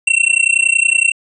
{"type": "tone with amplitude modulation", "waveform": "square", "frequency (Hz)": 2717, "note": "F7", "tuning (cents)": -48, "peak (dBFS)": -7, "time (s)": [0.07, 1.12], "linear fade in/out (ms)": 5, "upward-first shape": "sine", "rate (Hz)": 30.7, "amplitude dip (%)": 95, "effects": ["resampled to 24000 Hz"]}